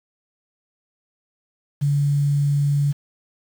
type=tone with quantisation; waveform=sine; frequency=143.3 Hz; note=D3; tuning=42 cents flat; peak=-16 dBFS; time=1.81-2.93 s; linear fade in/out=20 ms; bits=7; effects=none